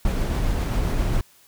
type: noise with tremolo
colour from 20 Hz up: brown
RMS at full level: -21 dBFS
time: 0.05-1.21 s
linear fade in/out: 2 ms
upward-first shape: triangle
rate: 7.5 Hz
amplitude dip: 25%
effects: white hiss -55 dBFS RMS until 1.47 s